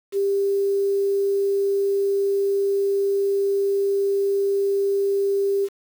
sine tone with quantisation, 396.7 Hz, G4, 21 cents sharp, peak -18 dBFS, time 0.12-5.69 s, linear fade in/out 50 ms, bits 7, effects none

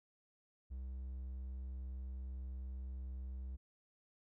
triangle tone, 64.4 Hz, C2, 27 cents flat, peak -40 dBFS, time 0.7-3.57 s, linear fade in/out 20 ms, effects none

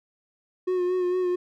triangle tone with vibrato, 362.6 Hz, F#4, 35 cents flat, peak -20 dBFS, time 0.67-1.36 s, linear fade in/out 10 ms, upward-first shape sine, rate 4.4 Hz, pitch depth 31 cents each way, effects none

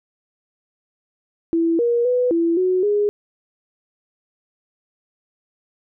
sine tone with pitch steps, 331.9 / 473.9 / 496.1 / 335.2 / 368.6 / 413.3 Hz, E4 / A#4 / B4 / E4 / F#4 / G#4, +12 / +28 / +8 / +29 / -7 / -8 cents, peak -15 dBFS, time 1.53-3.09 s, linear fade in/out 0 ms, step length 260 ms, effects none

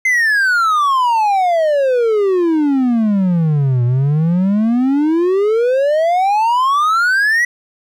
triangle exponential two-way sweep, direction down then up, 2093 to 119 to 1965 Hz, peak -9 dBFS, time 0.05-7.45 s, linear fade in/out 5 ms, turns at 3.84 s, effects none

